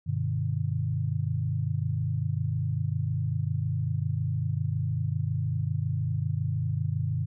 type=chord; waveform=sine; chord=G major; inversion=none; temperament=equal with one note detuned; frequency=98 / 123.47 / 150.7 Hz; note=G2 / B2 / D3; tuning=0 / 0 / +45 cents; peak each=-30 dBFS; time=0.06-7.26 s; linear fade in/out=20 ms; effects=none